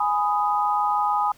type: chord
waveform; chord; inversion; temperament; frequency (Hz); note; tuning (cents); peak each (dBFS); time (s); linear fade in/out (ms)
sine; G# minor; none; just; 830.6 / 996.7 / 1245.9; G#5 / B5 / D#6; 0 / +16 / +2; -22 / -26 / -24; 0-1.32; 5
effects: pink hiss -55 dBFS RMS until 1.37 s